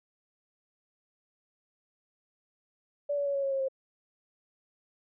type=tone with pitch steps; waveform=sine; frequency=577 / 569.4 / 561.9 / 554.5 / 547.1 / 539.9 / 532.8 Hz; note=D5 / C#5 / C#5 / C#5 / C#5 / C#5 / C5; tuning=-31 / +46 / +23 / 0 / -23 / -46 / +31 cents; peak=-27 dBFS; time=3.09-3.685 s; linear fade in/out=10 ms; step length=85 ms; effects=none